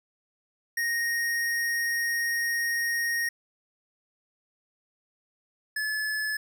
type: tone pair in turn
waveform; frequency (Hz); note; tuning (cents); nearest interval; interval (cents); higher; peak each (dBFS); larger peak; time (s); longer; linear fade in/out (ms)
square; 1864.7 / 1721.5; A#6 / A6; 0 / -38; minor second; 138; first; -26 / -28; first; 0.77-3.29 / 5.76-6.37; first; 5
effects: none